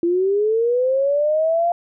sine linear sweep, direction up, 335.6 to 698.5 Hz, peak -15 dBFS, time 0.03-1.72 s, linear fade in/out 2 ms, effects none

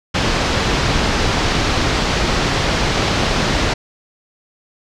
pink low-pass noise, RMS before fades -17 dBFS, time 0.14-3.74 s, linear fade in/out 10 ms, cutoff 5700 Hz, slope 24 dB/octave, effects none

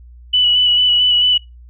sine tone with vibrato, 2960 Hz, F#7, in tune, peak -10 dBFS, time 0.33-1.38 s, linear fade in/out 10 ms, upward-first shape square, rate 4.5 Hz, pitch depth 16 cents each way, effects noise-tail reverb RT60 0.2 s tail -22 dB re dry + added 60 Hz sine -37 dBFS peak until 1.69 s

